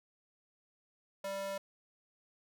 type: tone with high-pass filter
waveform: square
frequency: 196 Hz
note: G3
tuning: in tune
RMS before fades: -39 dBFS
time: 1.24-1.58 s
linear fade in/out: 5 ms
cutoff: 550 Hz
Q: 2.1
effects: none